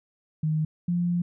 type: tone pair in turn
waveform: sine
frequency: 155.56 / 174.61 Hz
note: D#3 / F3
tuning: 0 / 0 cents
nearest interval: major second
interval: 200 cents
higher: second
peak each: -22 dBFS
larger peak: neither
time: 0.43-0.65 / 0.88-1.22 s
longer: second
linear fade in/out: 5 ms
effects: none

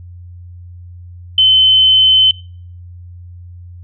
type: tone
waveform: sine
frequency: 3060 Hz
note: G7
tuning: 42 cents flat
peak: -6 dBFS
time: 1.38-2.31 s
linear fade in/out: 2 ms
effects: noise-tail reverb RT60 0.5 s tail -23 dB re dry + added 88 Hz sine -31 dBFS peak until 3.83 s

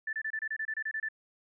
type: tone bursts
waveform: sine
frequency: 1760 Hz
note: A6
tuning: in tune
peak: -31 dBFS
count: 12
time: 0.07-1.087 s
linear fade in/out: 5 ms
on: 60 ms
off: 27 ms
effects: none

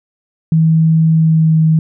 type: tone with pitch glide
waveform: sine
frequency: 160.9 to 158.87 Hz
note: E3 to D#3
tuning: -42 to +36 cents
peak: -7 dBFS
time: 0.52-1.79 s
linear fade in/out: 2 ms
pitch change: -22 cents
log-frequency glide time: 1.13-1.62 s
effects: none

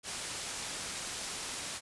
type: low-pass noise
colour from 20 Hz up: white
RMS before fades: -40 dBFS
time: 0.03-1.81 s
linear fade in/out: 50 ms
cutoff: 9800 Hz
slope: 24 dB/octave
effects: resampled to 24000 Hz

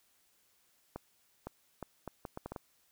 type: accelerating click train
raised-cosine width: 1 ms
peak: -26 dBFS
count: 9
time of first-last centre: 0.96-2.562 s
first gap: 510 ms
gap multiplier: 0.7
effects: white hiss -71 dBFS RMS until 2.91 s

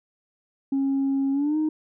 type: tone with pitch glide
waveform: sine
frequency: 272.8 to 309.8 Hz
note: C#4 to D#4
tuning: -28 to -7 cents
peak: -19 dBFS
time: 0.72-1.69 s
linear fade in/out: 5 ms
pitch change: +221 cents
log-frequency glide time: 1.32-1.57 s
effects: tanh soft clip ceiling -18 dBFS

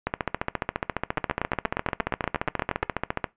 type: two click trains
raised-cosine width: 0.5 ms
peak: -9 / -9 dBFS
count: 15 / 47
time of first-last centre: 1.18-2.831 / 0.07-3.242 s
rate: 8.48 / 14.5 Hz
effects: noise-tail reverb RT60 0.2 s tail -20 dB re dry + resampled to 8000 Hz

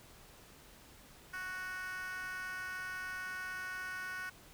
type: tone with high-pass filter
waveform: 10% pulse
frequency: 369.8 Hz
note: F#4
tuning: 1 cent flat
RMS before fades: -42 dBFS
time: 1.33-4.3 s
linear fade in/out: 10 ms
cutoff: 1400 Hz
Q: 4.9
effects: pink hiss -58 dBFS RMS until 4.53 s

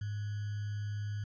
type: tone with sample-and-hold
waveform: sine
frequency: 103.83 Hz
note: G#2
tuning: in tune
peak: -34 dBFS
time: 0.01-1.24 s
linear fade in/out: 5 ms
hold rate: 1575 Hz
effects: resampled to 16000 Hz

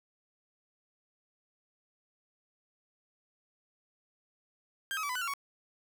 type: tone with pitch steps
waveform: 30% pulse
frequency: 1593 / 1274 / 1151 / 1003 / 1493 / 1378 / 1116 Hz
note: G6 / D#6 / D6 / B5 / F#6 / F6 / C#6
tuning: +27 / +41 / -35 / +26 / +15 / -24 / +11 cents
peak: -30 dBFS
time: 4.91-5.337 s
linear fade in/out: 0 ms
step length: 61 ms
effects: 10-bit

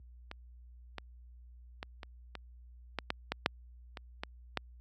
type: clicks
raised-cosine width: 0.3 ms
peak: -26 / -23 / -23 / -27 / -25 / -17 / -15 / -16 / -9 / -26 / -20 / -15 dBFS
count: 12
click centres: 0.314 / 0.983 / 1.829 / 2.032 / 2.353 / 2.987 / 3.104 / 3.32 / 3.461 / 3.972 / 4.235 / 4.573 s
effects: added 60 Hz sine -42 dBFS peak until 4.8 s + high-pass 100 Hz 12 dB/octave

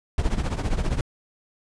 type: noise with tremolo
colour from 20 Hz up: brown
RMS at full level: -20 dBFS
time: 0.18-1.01 s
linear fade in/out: 2 ms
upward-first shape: triangle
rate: 15 Hz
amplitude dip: 85%
effects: resampled to 22050 Hz

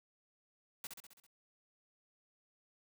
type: noise with echo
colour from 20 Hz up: white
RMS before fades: -44 dBFS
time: 0.84-0.87 s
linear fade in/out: 2 ms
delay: 66 ms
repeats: 6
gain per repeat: -4 dB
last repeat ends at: 1.266 s
effects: none

